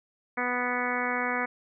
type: harmonic tone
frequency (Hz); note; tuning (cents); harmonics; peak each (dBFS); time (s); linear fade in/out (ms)
246.9; B3; 0; 1 / 2 / 3 / 4 / 5 / 6 / 7 / 8 / 9; -35 / -35 / -35 / -35 / -35 / -35 / -35 / -35 / -35; 0.37-1.46; 10
effects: none